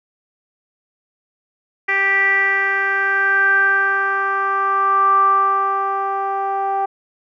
10% pulse tone with low-pass filter sweep, 392 Hz, G4, in tune, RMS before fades -17 dBFS, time 1.88-6.86 s, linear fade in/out 10 ms, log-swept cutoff 2100 to 880 Hz, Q 9.4, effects none

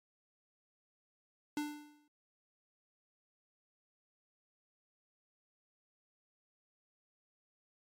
square tone with exponential decay, 296.5 Hz, D4, 17 cents sharp, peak -33 dBFS, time 1.57-2.08 s, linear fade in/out 2 ms, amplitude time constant 110 ms, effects MP3 64 kbps

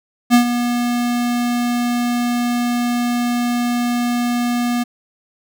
square tone with ADSR envelope, 241.4 Hz, B3, 39 cents flat, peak -7 dBFS, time 0.3-4.84 s, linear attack 41 ms, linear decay 100 ms, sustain -10 dB, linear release 15 ms, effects none

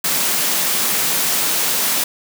white high-pass noise, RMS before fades -18 dBFS, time 0.04-2.04 s, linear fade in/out 5 ms, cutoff 130 Hz, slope 96 dB/octave, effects none

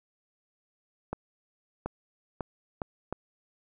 accelerating click train, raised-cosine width 1 ms, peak -18 dBFS, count 5, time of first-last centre 1.13-3.126 s, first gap 730 ms, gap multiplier 0.75, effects none

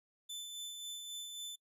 sawtooth tone with tremolo, 3520 Hz, A7, in tune, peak -38 dBFS, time 0.29-1.56 s, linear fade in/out 10 ms, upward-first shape sine, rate 3.7 Hz, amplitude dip 35%, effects noise-tail reverb RT60 0.1 s tail -25 dB re dry + resampled to 32000 Hz

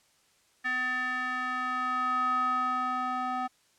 square tone with band-pass filter sweep, 253 Hz, B3, 42 cents sharp, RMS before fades -30 dBFS, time 0.64-3.48 s, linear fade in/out 20 ms, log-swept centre 1800 to 1000 Hz, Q 5.7, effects white hiss -66 dBFS RMS until 3.78 s + low-pass 9000 Hz 12 dB/octave

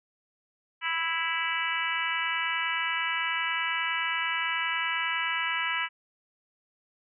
harmonic tone with a mistuned harmonic, 329.6 Hz, E4, in tune, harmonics 3 / 4 / 5 / 6 / 7 / 8 / 9, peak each -35 / -35 / -34 / -33 / -33 / -38 / -35 dBFS, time 0.81-5.89 s, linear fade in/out 50 ms, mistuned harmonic 9, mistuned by -16 cents, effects none

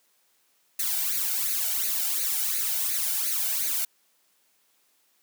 blue noise with flanger, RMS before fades -27 dBFS, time 0.79-3.85 s, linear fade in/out 5 ms, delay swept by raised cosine 0.46 to 1.38 ms, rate 2.8 Hz, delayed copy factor +0.75, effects white hiss -67 dBFS RMS until 5.22 s + high-pass 200 Hz 12 dB/octave

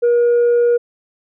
sine tone, 477.4 Hz, A#4, 41 cents sharp, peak -8 dBFS, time 0.02-0.78 s, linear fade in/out 20 ms, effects tanh soft clip ceiling -9 dBFS

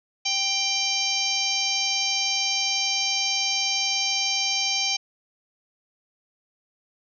harmonic tone with a mistuned harmonic, 789 Hz, G5, 11 cents sharp, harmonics 1 / 3 / 4 / 5 / 6 / 7 / 8, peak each -34 / -29 / -29 / -32 / -30 / -28 / -30 dBFS, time 0.25-4.97 s, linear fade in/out 10 ms, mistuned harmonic 4, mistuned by -29 cents, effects none

